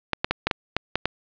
clicks, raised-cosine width 0.3 ms, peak -5 dBFS, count 8, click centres 0.133 / 0.245 / 0.31 / 0.47 / 0.512 / 0.766 / 0.956 / 1.056 s, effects resampled to 11025 Hz + 7-bit

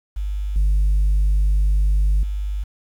sine tone with level steps, 50 Hz, G1, 35 cents sharp, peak -21 / -12 / -21 dBFS, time 0.16-2.64 s, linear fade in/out 10 ms, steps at 0.56 / 2.23 s, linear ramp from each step 2 ms, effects tanh soft clip ceiling -12 dBFS + 8-bit

